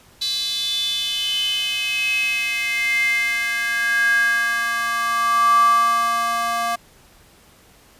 square tone with high-pass filter sweep, 233.1 Hz, A#3, in tune, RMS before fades -20 dBFS, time 0.21-6.76 s, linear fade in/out 10 ms, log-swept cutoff 4000 to 890 Hz, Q 9.6, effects pink hiss -51 dBFS RMS until 7.99 s + resampled to 32000 Hz

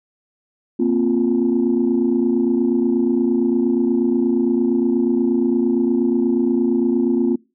sine chord, Bb suspended second, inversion none, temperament equal, 233.1 / 261.6 / 349.2 Hz, Bb3 / C4 / F4, 0 / 0 / 0 cents, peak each -18 dBFS, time 0.79-7.36 s, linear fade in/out 10 ms, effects noise-tail reverb RT60 0.3 s tail -25 dB re dry + tanh soft clip ceiling -8 dBFS

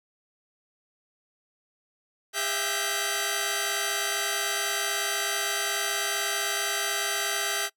10% pulse tone cluster, 403.3 / 658 / 687 / 1554 / 1912 Hz, G4 / E5 / F5 / G6 / A#6, +49 / -3 / -29 / -16 / +43 cents, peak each -26 / -25 / -29 / -21 / -24 dBFS, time 2.33-7.7 s, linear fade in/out 50 ms, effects noise-tail reverb RT60 0.1 s tail -23 dB re dry

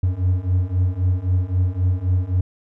triangle beating tone pair, 89.3 / 93.1 Hz, F2 / F#2, +39 / +11 cents, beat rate 3.8 Hz, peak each -19 / -17 dBFS, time 0.03-2.41 s, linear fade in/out 5 ms, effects none

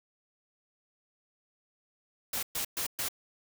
white noise bursts, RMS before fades -33 dBFS, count 4, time 2.33-3.086 s, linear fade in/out 5 ms, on 99 ms, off 120 ms, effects none

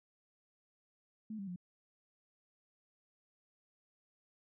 sine tone with pitch steps, 217.1 / 196.79 / 178.39 Hz, A3 / G3 / F3, -23 / +7 / +37 cents, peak -40 dBFS, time 1.3-1.561 s, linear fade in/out 5 ms, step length 87 ms, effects none

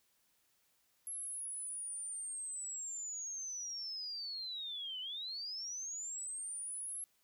sine linear two-way sweep, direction down then up, 11175 to 2947 to 11175 Hz, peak -40 dBFS, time 1.07-7.04 s, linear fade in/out 0 ms, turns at 5 s, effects white hiss -75 dBFS RMS until 7.23 s

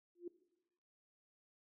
sine tone with exponential growth, 349.2 Hz, F4, in tune, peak -39 dBFS, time 0.15-0.28 s, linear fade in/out 5 ms, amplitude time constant 28 ms, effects noise-tail reverb RT60 1.0 s tail -18 dB re dry

